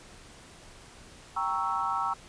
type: chord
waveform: sine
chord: G diminished seventh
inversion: none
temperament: equal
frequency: 784 / 932.3 / 1108.7 / 1318.5 Hz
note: G5 / Bb5 / Db6 / Fb6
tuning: 0 / 0 / 0 / 0 cents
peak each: -34 / -32 / -33 / -31 dBFS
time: 1.36-2.14 s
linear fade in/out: 10 ms
effects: pink hiss -51 dBFS RMS until 2.28 s + resampled to 22050 Hz